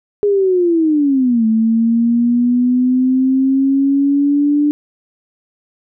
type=linear two-way sweep; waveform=sine; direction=down then up; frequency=415.3 to 220 to 295.4 Hz; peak=-10 dBFS; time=0.23-4.71 s; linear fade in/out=0 ms; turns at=1.46 s; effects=none